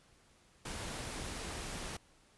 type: noise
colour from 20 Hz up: pink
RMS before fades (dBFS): -42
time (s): 0.65-1.97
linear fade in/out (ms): 5
effects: pink hiss -66 dBFS RMS until 2.37 s + resampled to 24000 Hz